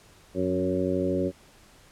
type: harmonic tone with a mistuned harmonic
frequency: 92.5 Hz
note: F#2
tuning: in tune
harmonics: 1 / 2 / 3 / 4 / 5 / 6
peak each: -35 / -31 / -29 / -29 / -33 / -30 dBFS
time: 0.34-1.32 s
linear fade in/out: 50 ms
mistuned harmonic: 2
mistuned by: -17 cents
effects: pink hiss -55 dBFS RMS until 1.91 s + low-pass 11000 Hz 12 dB/octave